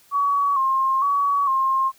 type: tone with vibrato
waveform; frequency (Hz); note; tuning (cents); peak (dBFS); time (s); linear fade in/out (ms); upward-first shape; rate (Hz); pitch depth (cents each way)
sine; 1097; C#6; -18; -17; 0.11-1.92; 50; square; 1.1; 52
effects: white hiss -55 dBFS RMS until 1.98 s